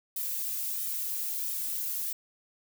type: noise with flanger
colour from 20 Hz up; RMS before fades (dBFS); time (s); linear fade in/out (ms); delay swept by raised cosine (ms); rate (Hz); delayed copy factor
violet; -33; 0.16-2.13; 5; 1.6 to 2.5; 1.5; +0.5
effects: none